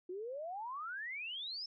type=exponential sweep; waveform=sine; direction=up; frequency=349.2 to 5340 Hz; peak=-40 dBFS; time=0.09-1.66 s; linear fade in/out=5 ms; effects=none